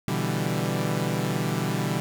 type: chord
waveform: sawtooth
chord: E minor seventh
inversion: second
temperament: equal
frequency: 123.47 / 146.83 / 164.81 / 196 Hz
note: B2 / D3 / E3 / G3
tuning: 0 / 0 / 0 / 0 cents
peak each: -26 dBFS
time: 0.08-2 s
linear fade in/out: 0 ms
effects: 8-bit